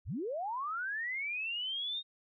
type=linear sweep; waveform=sine; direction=up; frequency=41.82 to 3729 Hz; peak=-34 dBFS; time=0.05-2.03 s; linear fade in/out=50 ms; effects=none